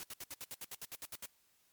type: noise bursts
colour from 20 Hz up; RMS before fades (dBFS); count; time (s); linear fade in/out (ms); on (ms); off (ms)
white; -45; 13; 0-1.257; 0; 33; 69
effects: white hiss -72 dBFS RMS until 1.72 s + MP3 96 kbps